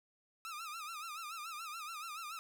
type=tone with vibrato; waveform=sawtooth; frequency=1276 Hz; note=D#6; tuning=43 cents sharp; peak=-39 dBFS; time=0.45-2.39 s; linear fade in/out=0 ms; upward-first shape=sine; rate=7 Hz; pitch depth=120 cents each way; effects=none